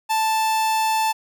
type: tone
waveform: 45% pulse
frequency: 880 Hz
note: A5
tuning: in tune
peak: -18 dBFS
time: 0.09-1.13 s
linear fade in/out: 20 ms
effects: none